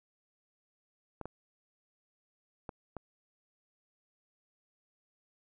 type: clicks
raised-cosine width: 1 ms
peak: -26 dBFS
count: 4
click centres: 1.213 / 1.256 / 2.692 / 2.967 s
effects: none